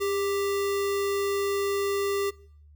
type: tone with sample-and-hold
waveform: sine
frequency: 400.2 Hz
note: G4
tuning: 36 cents sharp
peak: -24 dBFS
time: 0-2.31 s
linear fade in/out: 20 ms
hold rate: 1575 Hz
effects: noise-tail reverb RT60 0.6 s tail -22 dB re dry + added 74 Hz sine -50 dBFS peak until 2.75 s